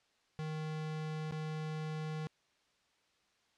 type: tone with dropouts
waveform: square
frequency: 155.7 Hz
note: D#3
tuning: 2 cents sharp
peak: -38 dBFS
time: 0.39-2.27 s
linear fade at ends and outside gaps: 0 ms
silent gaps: 1.311-1.323 s
effects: white hiss -73 dBFS RMS until 3.57 s + low-pass 5000 Hz 12 dB/octave